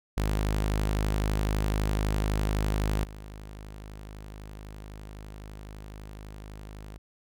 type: tone with level steps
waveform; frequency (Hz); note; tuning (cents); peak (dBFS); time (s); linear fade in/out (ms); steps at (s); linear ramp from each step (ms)
sawtooth; 51.91; G#1; 0; -21 / -37; 0.17-6.98; 5; 3.04; 5
effects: none